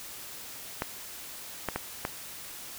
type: clicks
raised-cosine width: 0.5 ms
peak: -14 dBFS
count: 4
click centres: 0.821 / 1.687 / 1.76 / 2.051 s
effects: white hiss -43 dBFS RMS until 2.78 s